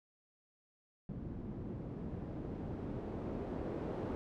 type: noise with low-pass filter sweep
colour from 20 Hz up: white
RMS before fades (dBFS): -42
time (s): 1.09-4.15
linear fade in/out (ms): 0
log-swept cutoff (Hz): 200 to 470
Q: 0.97
effects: none

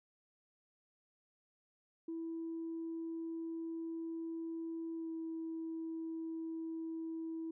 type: tone with pitch glide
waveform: sine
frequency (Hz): 328.9 to 325.5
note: E4 to E4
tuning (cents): -4 to -22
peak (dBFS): -38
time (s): 2.08-7.51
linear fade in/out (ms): 5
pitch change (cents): -18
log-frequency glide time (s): 4.95-5.1
effects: tanh soft clip ceiling -35 dBFS

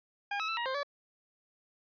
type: tone with pitch steps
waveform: 20% pulse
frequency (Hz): 810 / 1293 / 1327 / 948 / 525 / 571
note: G#5 / E6 / E6 / A#5 / C5 / D5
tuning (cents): -43 / -34 / +11 / +29 / +6 / -49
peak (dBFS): -27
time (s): 0.31-0.832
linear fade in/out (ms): 5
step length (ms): 87
effects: resampled to 11025 Hz

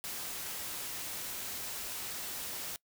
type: noise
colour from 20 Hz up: white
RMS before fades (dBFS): -40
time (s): 0.04-2.76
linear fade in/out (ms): 0
effects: noise-tail reverb RT60 0.1 s tail -23 dB re dry

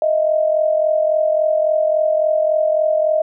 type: tone pair together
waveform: sine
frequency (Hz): 622.3 / 665.9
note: D#5 / E5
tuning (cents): 0 / +17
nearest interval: minor second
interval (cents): 117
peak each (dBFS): -14 / -20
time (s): 0.02-3.22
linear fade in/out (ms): 2
effects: none

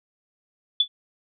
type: tone with exponential decay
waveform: sine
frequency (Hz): 3460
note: A7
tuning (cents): -30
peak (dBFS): -12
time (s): 0.8-0.88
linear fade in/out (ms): 5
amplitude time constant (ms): 17
effects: none

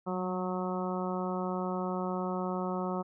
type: harmonic tone with a mistuned harmonic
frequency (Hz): 183.1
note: F#3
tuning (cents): -18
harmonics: 1 / 2 / 3 / 4 / 5 / 6 / 7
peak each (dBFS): -34 / -37 / -39 / -40 / -41 / -42 / -42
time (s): 0.06-3.03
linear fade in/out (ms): 20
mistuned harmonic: 1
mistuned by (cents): +19
effects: none

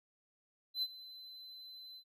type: tone with ADSR envelope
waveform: triangle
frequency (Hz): 4044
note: B7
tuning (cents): +40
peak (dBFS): -30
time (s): 0.74-2.04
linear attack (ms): 83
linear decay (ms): 48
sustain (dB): -18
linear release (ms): 72
effects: none

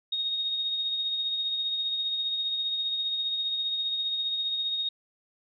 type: tone with tremolo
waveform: sine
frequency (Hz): 3729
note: A#7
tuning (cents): 0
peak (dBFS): -25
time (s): 0.12-4.89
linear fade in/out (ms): 5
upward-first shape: triangle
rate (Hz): 15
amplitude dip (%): 40
effects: none

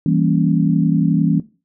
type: chord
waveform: sine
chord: E diminished seventh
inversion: none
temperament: equal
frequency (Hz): 164.81 / 196 / 233.1 / 277.2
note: E3 / G3 / Bb3 / Db4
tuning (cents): 0 / 0 / 0 / 0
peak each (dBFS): -16 / -20 / -20 / -19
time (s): 0.06-1.4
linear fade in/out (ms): 2
effects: noise-tail reverb RT60 0.3 s tail -17 dB re dry

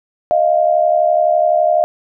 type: tone pair together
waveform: sine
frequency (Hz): 622.3 / 694.2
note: D#5 / F5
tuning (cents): 0 / -11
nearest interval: major second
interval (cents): 189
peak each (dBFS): -13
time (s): 0.31-1.84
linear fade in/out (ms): 0
effects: none

